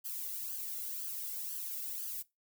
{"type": "noise with flanger", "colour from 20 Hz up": "violet", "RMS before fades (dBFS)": -40, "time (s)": [0.04, 2.23], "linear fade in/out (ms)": 20, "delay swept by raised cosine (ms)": [0.64, 1.48], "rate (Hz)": 2, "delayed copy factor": 0.7, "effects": ["noise-tail reverb RT60 0.2 s tail -20 dB re dry"]}